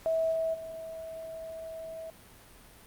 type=tone with level steps; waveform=sine; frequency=649 Hz; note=E5; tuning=27 cents flat; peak=-25 / -27 / -38 dBFS; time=0.06-2.1 s; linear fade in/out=0 ms; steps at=0.31 / 0.53 s; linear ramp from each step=20 ms; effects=pink hiss -54 dBFS RMS until 2.86 s + Opus 48 kbps